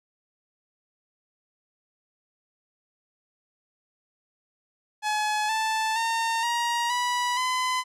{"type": "tone with pitch steps", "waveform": "sawtooth", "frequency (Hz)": [849, 880, 912, 945.3, 979.8, 1015.5], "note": ["G#5", "A5", "A#5", "A#5", "B5", "B5"], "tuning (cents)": [38, 0, -38, 24, -14, 48], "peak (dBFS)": -20, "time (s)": [5.02, 7.84], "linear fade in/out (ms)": 50, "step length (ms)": 470, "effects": ["low-pass 9000 Hz 12 dB/octave"]}